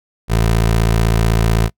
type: tone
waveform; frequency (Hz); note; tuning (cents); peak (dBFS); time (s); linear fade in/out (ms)
20% pulse; 55.9; A1; +28; -7; 0.28-1.7; 50
effects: noise-tail reverb RT60 0.1 s tail -24 dB re dry